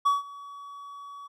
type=tone with ADSR envelope; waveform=triangle; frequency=1133 Hz; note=C#6; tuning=37 cents sharp; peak=-16 dBFS; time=0.05-1.28 s; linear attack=15 ms; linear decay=160 ms; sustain=-22 dB; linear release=19 ms; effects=none